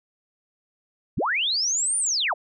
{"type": "linear two-way sweep", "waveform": "sine", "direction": "up then down", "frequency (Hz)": [33.48, 9397, 468], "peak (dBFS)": -21, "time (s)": [1.17, 2.34], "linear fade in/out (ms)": 10, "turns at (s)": 1.98, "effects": []}